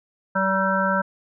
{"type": "harmonic tone with a mistuned harmonic", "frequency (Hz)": 191.7, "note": "G3", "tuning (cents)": -38, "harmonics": [1, 3, 5, 7, 8], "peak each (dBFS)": [-25, -25, -25, -25, -25], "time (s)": [0.35, 1.02], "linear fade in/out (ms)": 10, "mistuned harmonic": 8, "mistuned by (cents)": 21, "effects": []}